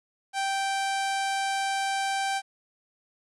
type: tone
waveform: sawtooth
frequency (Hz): 782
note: G5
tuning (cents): -4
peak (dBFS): -22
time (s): 0.33-2.42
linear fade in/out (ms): 50
effects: resampled to 24000 Hz + 10-bit